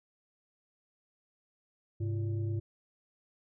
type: tone with frequency modulation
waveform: sine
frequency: 103.83 Hz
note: G#2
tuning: in tune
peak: -30 dBFS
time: 2-2.6 s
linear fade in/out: 10 ms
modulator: 237 Hz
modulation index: 0.6
effects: none